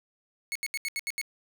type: tone bursts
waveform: sawtooth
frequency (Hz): 2200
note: C#7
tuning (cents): -14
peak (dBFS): -26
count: 7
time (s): 0.52-1.214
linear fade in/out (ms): 0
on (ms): 34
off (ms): 76
effects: 11-bit